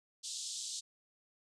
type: band-pass noise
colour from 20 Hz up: white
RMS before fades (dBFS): -42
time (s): 0.23-0.81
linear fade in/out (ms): 20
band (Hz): 3400 to 8400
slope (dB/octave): 48
effects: none